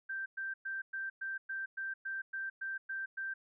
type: tone bursts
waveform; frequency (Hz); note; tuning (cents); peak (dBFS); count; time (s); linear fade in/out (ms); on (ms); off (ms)
sine; 1568; G6; 0; -36; 12; 0.09-3.34; 10; 170; 110
effects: none